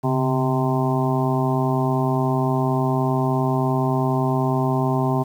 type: harmonic tone with a mistuned harmonic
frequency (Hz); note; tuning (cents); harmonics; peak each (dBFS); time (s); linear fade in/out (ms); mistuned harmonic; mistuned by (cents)
129.8; C3; -13; 1 / 2 / 3 / 5 / 6 / 7 / 8; -21 / -24 / -26 / -28 / -29 / -29 / -30; 0.03-5.24; 20; 1; +84
effects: 8-bit